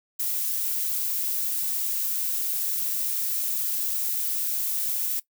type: noise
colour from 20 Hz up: violet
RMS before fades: -27 dBFS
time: 0.19-5.2 s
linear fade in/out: 10 ms
effects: noise-tail reverb RT60 0.1 s tail -19 dB re dry